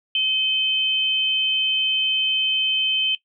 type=tone pair together; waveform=sine; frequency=2560 / 3084 Hz; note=D#7 / G7; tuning=+49 / -29 cents; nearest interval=minor third; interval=322 cents; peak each=-26 / -18 dBFS; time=0.15-3.15 s; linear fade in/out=2 ms; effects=noise-tail reverb RT60 0.1 s tail -18 dB re dry